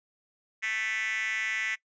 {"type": "tone with high-pass filter", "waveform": "5% pulse", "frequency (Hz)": 220, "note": "A3", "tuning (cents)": 0, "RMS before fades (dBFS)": -31, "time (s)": [0.62, 1.76], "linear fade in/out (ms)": 20, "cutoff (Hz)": 2000, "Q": 6, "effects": ["noise-tail reverb RT60 0.1 s tail -21 dB re dry", "resampled to 16000 Hz"]}